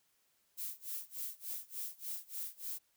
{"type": "noise with tremolo", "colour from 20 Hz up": "violet", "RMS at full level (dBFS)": -40, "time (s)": [0.57, 2.79], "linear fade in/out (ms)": 20, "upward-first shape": "sine", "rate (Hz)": 3.4, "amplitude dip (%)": 95, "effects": ["white hiss -75 dBFS RMS until 2.96 s"]}